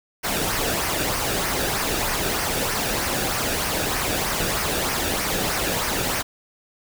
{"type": "noise with flanger", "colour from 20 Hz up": "pink", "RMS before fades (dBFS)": -24, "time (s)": [0.23, 6.23], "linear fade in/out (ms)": 20, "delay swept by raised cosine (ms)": [0.26, 0.99], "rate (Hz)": 3.2, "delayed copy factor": -0.5, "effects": []}